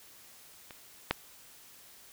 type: clicks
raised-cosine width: 0.3 ms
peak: -29 / -10 dBFS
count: 2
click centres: 0.708 / 1.11 s
effects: white hiss -55 dBFS RMS until 2.12 s